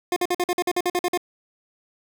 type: tone bursts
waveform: 25% pulse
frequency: 356 Hz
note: F4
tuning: 33 cents sharp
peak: -16 dBFS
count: 12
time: 0.12-1.175 s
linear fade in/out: 2 ms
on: 43 ms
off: 49 ms
effects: none